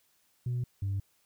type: tone pair in turn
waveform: sine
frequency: 123 / 98.3 Hz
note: B2 / G2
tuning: -7 / +5 cents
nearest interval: major third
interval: 388 cents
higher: first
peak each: -27 dBFS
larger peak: neither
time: 0.46-0.64 / 0.82-1 s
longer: neither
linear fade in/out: 5 ms
effects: tanh soft clip ceiling -27 dBFS + white hiss -70 dBFS RMS until 1.25 s